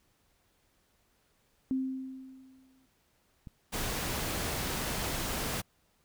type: tone with exponential decay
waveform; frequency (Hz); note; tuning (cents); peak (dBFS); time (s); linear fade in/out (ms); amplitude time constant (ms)
sine; 262.6; C4; +6; -26; 1.71-2.86; 0; 250
type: click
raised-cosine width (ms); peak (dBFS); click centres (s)
5; -32; 3.472
type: noise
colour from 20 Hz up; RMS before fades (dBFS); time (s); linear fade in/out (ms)
pink; -34; 3.72-5.62; 20
effects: pink hiss -71 dBFS RMS until 6.04 s